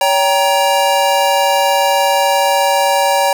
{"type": "chord", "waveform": "square", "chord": "G diminished", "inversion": "second", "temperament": "just", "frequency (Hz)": [564.5, 784, 940.8], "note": ["Db5", "G5", "Bb5"], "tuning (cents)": [31, 0, 16], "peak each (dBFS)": -16, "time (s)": [0.01, 3.33], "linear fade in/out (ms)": 2, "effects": []}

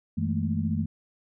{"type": "tone cluster", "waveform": "sine", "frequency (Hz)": [92.2, 161, 210.7, 225], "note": ["F#2", "E3", "G#3", "A3"], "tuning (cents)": [-6, -41, 25, 39], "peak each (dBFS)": -30, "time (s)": [0.17, 0.86], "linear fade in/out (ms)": 10, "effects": []}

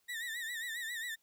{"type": "tone with vibrato", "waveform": "35% pulse", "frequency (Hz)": 1864.7, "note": "A#6", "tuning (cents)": 0, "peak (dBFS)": -36, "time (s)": [0.08, 1.16], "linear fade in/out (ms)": 20, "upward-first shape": "sine", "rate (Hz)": 7.4, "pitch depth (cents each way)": 93, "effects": ["white hiss -75 dBFS RMS until 1.22 s"]}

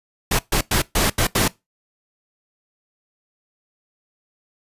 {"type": "noise bursts at uneven times", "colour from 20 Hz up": "pink", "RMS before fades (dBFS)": -18, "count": 6, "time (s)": [[0.31, 0.39], [0.52, 0.61], [0.71, 0.82], [0.95, 1.1], [1.18, 1.27], [1.35, 1.48]], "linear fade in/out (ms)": 5, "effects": ["noise-tail reverb RT60 0.2 s tail -21 dB re dry", "resampled to 32000 Hz"]}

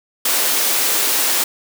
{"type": "high-pass noise", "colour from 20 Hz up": "white", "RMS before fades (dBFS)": -17, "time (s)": [0.25, 1.44], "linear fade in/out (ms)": 5, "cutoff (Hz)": 250, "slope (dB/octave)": 24, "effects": []}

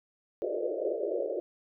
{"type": "band-pass noise", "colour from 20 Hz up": "pink", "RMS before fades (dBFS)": -32, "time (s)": [0.42, 1.4], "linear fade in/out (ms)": 0, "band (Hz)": [340, 630], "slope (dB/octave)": 96, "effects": []}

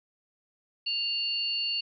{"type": "tone pair together", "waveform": "sine", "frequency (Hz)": [2794, 4443], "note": ["F7", "C#8"], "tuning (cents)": [0, 3], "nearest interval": "minor sixth", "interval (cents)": 803, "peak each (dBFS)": [-30, -30], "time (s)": [0.86, 1.81], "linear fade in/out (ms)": 10, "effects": []}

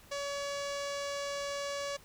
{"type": "tone with low-pass filter", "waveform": "sawtooth", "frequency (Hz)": 566, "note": "C#5", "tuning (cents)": 36, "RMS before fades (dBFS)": -37, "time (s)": [0.11, 1.97], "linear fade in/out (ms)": 10, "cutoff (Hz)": 6300, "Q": 1.8, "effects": ["pink hiss -58 dBFS RMS until 2.04 s"]}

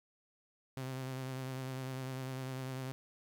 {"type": "tone with vibrato", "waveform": "sawtooth", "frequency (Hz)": 130.81, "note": "C3", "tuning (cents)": 0, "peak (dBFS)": -35, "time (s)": [0.77, 2.92], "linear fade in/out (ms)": 0, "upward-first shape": "triangle", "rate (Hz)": 10, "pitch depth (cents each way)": 39, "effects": ["11-bit"]}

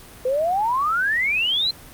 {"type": "exponential sweep", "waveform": "sine", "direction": "up", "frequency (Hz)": [493.9, 4181], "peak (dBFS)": -18, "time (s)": [0.25, 1.71], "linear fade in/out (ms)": 5, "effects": ["pink hiss -43 dBFS RMS until 1.93 s", "Opus 32 kbps"]}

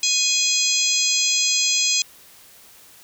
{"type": "harmonic tone with a mistuned harmonic", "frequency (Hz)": 830.6, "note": "G#5", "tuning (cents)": 0, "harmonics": [3, 4, 5, 6, 7, 8, 9], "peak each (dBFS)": [-25, -25, -25, -25, -25, -25, -25], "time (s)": [0.03, 2.02], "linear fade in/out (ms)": 2, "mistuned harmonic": 7, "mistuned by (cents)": 79, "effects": ["white hiss -48 dBFS RMS until 3.03 s"]}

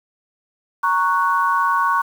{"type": "chord", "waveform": "sine", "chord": "F# major", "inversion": "first", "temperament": "equal", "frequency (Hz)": [932.3, 1108.7, 1480], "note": ["A#5", "C#6", "F#6"], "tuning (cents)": [0, 0, 0], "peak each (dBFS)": [-21, -17, -22], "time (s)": [0.83, 2.02], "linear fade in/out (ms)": 10, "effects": ["7-bit"]}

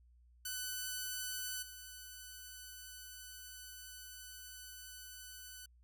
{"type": "tone with level steps", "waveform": "5% pulse", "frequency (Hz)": 1499, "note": "F#6", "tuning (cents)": 22, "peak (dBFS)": [-28, -38], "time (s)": [0.45, 5.66], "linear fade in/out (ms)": 5, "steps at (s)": 1.62, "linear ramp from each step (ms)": 10, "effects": ["added 60 Hz sine -62 dBFS peak until 5.83 s"]}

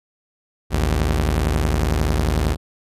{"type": "tone pair together", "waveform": "sawtooth", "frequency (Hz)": [55.15, 77.2], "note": ["A1", "D#2"], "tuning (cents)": [5, -13], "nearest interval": "tritone", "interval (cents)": 582, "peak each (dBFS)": -16, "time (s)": [0.7, 2.57], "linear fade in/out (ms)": 50, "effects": ["resampled to 32000 Hz"]}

